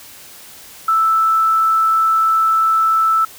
sine tone, 1318.5 Hz, E6, in tune, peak -11 dBFS, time 0.88-3.25 s, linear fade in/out 5 ms, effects white hiss -39 dBFS RMS until 3.38 s

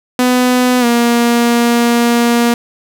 sawtooth tone with pitch glide, 250 to 236.7 Hz, B3 to A#3, +21 to +27 cents, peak -5 dBFS, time 0.19-2.54 s, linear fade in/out 2 ms, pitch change -94 cents, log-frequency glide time 0.8-0.85 s, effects none

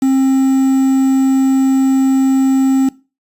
triangle tone with quantisation, 266.3 Hz, C4, 31 cents sharp, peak -7 dBFS, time 0.02-2.89 s, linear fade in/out 5 ms, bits 5, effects noise-tail reverb RT60 0.3 s tail -20 dB re dry + resampled to 32000 Hz

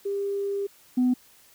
sine tone pair in turn, 399.5 / 250.7 Hz, G4 / B3, +33 / +26 cents, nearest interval minor sixth, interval 807 cents, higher first, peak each -25 / -17 dBFS, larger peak second, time 0.05-0.67 / 0.97-1.14 s, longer first, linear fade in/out 10 ms, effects tanh soft clip ceiling -16 dBFS + white hiss -56 dBFS RMS until 1.54 s

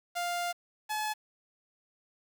sawtooth tone pair in turn, 700 / 855.2 Hz, F5 / A5, +4 / -49 cents, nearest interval minor third, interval 347 cents, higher second, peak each -27 / -27 dBFS, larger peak neither, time 0.15-0.53 / 0.89-1.14 s, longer first, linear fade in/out 20 ms, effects 9-bit

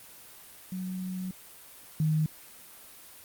sine tone pair in turn, 185 / 155.57 Hz, F#3 / D#3, 0 / 0 cents, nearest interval minor third, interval 300 cents, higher first, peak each -32 / -23 dBFS, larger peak second, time 0.72-1.31 / 2-2.26 s, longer first, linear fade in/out 2 ms, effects white hiss -50 dBFS RMS until 3.24 s + Opus 32 kbps

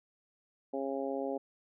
harmonic tone, 136.4 Hz, C#3, 28 cents flat, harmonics 2 / 3 / 4 / 5 / 6, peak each -38 / -38 / -37 / -42 / -44 dBFS, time 0.73-1.38 s, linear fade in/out 10 ms, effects none

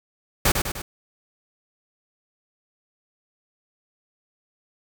pink noise with echo, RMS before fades -18 dBFS, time 0.45-0.52 s, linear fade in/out 5 ms, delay 100 ms, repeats 3, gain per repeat -5 dB, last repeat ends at 0.82 s, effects none

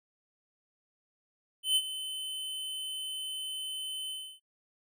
square tone with ADSR envelope, 3050 Hz, G7, 48 cents flat, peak -23 dBFS, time 1.63-4.4 s, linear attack 130 ms, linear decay 51 ms, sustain -13 dB, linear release 300 ms, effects noise-tail reverb RT60 0.1 s tail -18 dB re dry

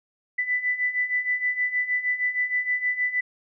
sine beating tone pair, 1986 / 1992.4 Hz, B6 / B6, +9 / +15 cents, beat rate 6.4 Hz, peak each -28 / -24 dBFS, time 0.38-3.21 s, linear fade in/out 10 ms, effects none

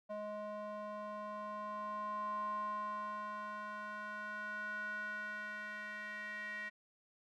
square tone with band-pass filter sweep, 209.9 Hz, G#3, 19 cents sharp, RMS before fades -43 dBFS, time 0.09-6.7 s, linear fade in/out 20 ms, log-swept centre 750 to 1900 Hz, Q 6.7, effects none

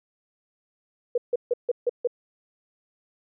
sine tone bursts, 484.2 Hz, B4, 34 cents flat, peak -19 dBFS, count 6, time 1.15-2.074 s, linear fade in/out 5 ms, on 29 ms, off 150 ms, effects none

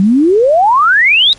sine exponential sweep, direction up, 183.9 to 3894 Hz, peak -5 dBFS, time 0-1.33 s, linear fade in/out 0 ms, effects pink hiss -40 dBFS RMS until 1.38 s + MP3 48 kbps

